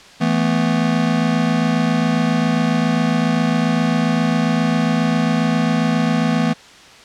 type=chord; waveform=square; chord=E suspended fourth; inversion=none; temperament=just; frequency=164.81 / 219.8 / 247.2 Hz; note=E3 / A3 / B3; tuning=0 / -2 / +2 cents; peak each=-20 dBFS; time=0.2-6.54 s; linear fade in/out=20 ms; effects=white hiss -42 dBFS RMS until 7.04 s + low-pass 5000 Hz 12 dB/octave